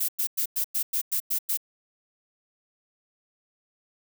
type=noise bursts; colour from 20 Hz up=violet; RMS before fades=-26 dBFS; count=9; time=0-1.574 s; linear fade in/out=10 ms; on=86 ms; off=100 ms; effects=none